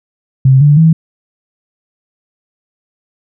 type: tone with pitch steps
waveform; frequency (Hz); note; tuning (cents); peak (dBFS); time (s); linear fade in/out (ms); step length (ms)
sine; 132.7 / 146.39 / 161.5; C3 / D3 / E3; +25 / -5 / -35; -3; 0.45-0.93; 5; 160
effects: none